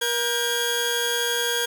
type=tone cluster; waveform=sawtooth; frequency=476.5 / 1594 / 3324 Hz; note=A#4 / G6 / G#7; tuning=+38 / +28 / +1 cents; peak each=-23 dBFS; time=0.01-1.66 s; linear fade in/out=10 ms; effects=none